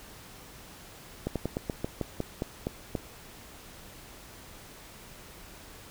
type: slowing click train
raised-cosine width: 2 ms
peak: -16 dBFS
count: 11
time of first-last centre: 1.27-2.952 s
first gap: 87 ms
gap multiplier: 1.14
effects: pink hiss -49 dBFS RMS until 5.9 s